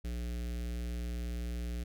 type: tone with notch filter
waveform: square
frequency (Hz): 59.3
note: A#1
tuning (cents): +30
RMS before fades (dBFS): -37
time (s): 0.04-1.84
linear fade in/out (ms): 10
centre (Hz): 970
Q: 0.77
effects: none